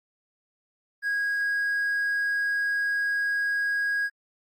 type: tone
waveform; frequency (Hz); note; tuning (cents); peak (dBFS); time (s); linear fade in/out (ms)
triangle; 1645; G#6; -17; -21; 1.02-4.1; 50
effects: tanh soft clip ceiling -18 dBFS + Opus 32 kbps